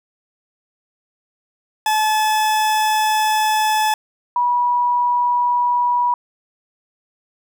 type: tone pair in turn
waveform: 40% pulse / sine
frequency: 862 / 972 Hz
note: A5 / B5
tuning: -36 / -28 cents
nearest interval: major second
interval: 208 cents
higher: second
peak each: -14 dBFS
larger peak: neither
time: 1.86-3.94 / 4.36-6.14 s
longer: first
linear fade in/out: 2 ms
effects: none